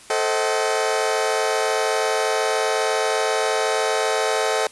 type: chord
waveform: sawtooth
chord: A diminished seventh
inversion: none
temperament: just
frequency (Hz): 440 / 528 / 633.6 / 760.3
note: A4 / C5 / Eb5 / Gb5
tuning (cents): 0 / +16 / +31 / +47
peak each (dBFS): -19 / -22 / -21 / -22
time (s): 0.1-4.67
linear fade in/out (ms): 2
effects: white hiss -45 dBFS RMS until 4.71 s + resampled to 24000 Hz